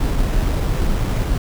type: noise with sample-and-hold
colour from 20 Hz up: brown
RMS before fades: -18 dBFS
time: 0-1.38 s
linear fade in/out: 5 ms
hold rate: 4410 Hz
effects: none